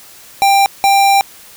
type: tone bursts at uneven times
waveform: square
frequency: 791 Hz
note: G5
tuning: 15 cents sharp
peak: -8 dBFS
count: 2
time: 0.42-0.66 / 0.84-1.21 s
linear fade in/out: 0 ms
effects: white hiss -39 dBFS RMS until 1.56 s